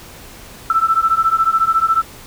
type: beating tone pair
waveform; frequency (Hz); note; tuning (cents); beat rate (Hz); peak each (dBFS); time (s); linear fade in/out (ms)
sine; 1318.5 / 1332.5; E6 / E6; 0 / +18; 14; -15; 0.7-2.02; 2
effects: pink hiss -38 dBFS RMS until 2.26 s